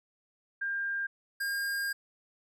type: tone pair in turn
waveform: sine / square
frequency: 1600 / 1613 Hz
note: G6 / G6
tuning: +35 / +49 cents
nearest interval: unison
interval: 14 cents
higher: second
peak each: -30 / -31 dBFS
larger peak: first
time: 0.61-1.07 / 1.4-1.93 s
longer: second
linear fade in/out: 10 ms
effects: none